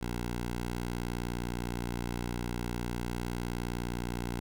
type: tone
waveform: 10% pulse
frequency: 59.6 Hz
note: A#1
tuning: 39 cents sharp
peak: -25 dBFS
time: 0.01-4.4 s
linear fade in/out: 10 ms
effects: none